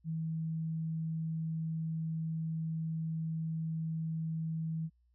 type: tone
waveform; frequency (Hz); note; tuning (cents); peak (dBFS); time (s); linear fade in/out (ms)
sine; 160.9; E3; -42; -33; 0.04-4.9; 50
effects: added 60 Hz sine -67 dBFS peak until 5.14 s